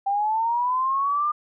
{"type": "linear sweep", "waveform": "sine", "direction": "up", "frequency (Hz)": [784, 1210], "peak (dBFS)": -20, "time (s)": [0.06, 1.32], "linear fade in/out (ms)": 10, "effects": []}